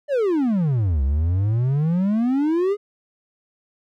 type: exponential two-way sweep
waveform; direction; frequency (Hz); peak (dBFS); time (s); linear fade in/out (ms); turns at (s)
triangle; down then up; 606 to 65.41 to 422.3; -15; 0.08-2.77; 50; 1.03
effects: none